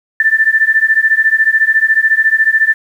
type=beating tone pair; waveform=sine; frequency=1765 / 1779 Hz; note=A6 / A6; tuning=+5 / +19 cents; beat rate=14 Hz; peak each=-11 dBFS; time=0.2-2.74 s; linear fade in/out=2 ms; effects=7-bit